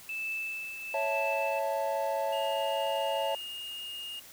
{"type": "tone with tremolo", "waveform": "sine", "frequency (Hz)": 2633, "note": "E7", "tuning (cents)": -3, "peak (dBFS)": -31, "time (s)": [0.09, 1.59], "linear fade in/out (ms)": 2, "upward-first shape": "triangle", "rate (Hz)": 1.1, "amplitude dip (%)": 60}
{"type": "chord", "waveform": "triangle", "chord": "A major", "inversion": "first", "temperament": "equal", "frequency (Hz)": [554.4, 659.3, 880], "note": ["C#5", "E5", "A5"], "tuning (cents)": [0, 0, 0], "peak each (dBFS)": [-30, -31, -31], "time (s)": [0.94, 3.35], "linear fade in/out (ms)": 2}
{"type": "tone", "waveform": "triangle", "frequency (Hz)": 2842, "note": "F7", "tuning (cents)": 30, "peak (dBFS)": -36, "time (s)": [2.32, 4.2], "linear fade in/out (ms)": 10}
{"effects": ["tanh soft clip ceiling -16 dBFS", "white hiss -51 dBFS RMS until 4.32 s"]}